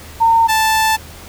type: tone pair in turn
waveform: sine / sawtooth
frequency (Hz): 912 / 880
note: A#5 / A5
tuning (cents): -38 / 0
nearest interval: minor second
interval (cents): 62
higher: first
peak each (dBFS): -8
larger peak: neither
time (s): 0.2-0.48 / 0.48-0.97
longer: second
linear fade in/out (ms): 20
effects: added 79 Hz sine -37 dBFS peak until 1.28 s + pink hiss -37 dBFS RMS until 1.28 s